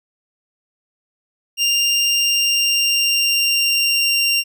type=tone with pitch glide; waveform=25% pulse; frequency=2794 to 2775 Hz; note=F7 to F7; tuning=0 to -12 cents; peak=-11 dBFS; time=1.57-4.44 s; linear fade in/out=50 ms; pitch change=-12 cents; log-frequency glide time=2.09-4.11 s; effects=none